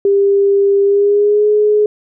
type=tone with pitch glide; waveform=sine; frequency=398.5 to 420.7 Hz; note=G4 to G#4; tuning=+28 to +22 cents; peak=-8 dBFS; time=0.05-1.86 s; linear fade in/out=2 ms; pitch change=+94 cents; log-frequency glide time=0.83-1.47 s; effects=none